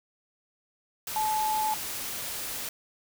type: tone in noise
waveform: sine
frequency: 863 Hz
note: A5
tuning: 34 cents flat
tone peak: -25 dBFS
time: 1.16-1.74 s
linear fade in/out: 2 ms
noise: white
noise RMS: -35 dBFS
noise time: 1.07-2.69 s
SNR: +7 dB
effects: none